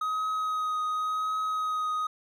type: tone with vibrato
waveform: triangle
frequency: 1260 Hz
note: D#6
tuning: 21 cents sharp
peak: -25 dBFS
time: 0.01-2.07 s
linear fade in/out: 5 ms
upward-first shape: triangle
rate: 0.91 Hz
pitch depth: 17 cents each way
effects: none